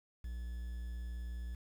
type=tone with quantisation; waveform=triangle; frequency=59.5 Hz; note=A#1; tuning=36 cents sharp; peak=-37 dBFS; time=0.24-1.55 s; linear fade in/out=5 ms; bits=10; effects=none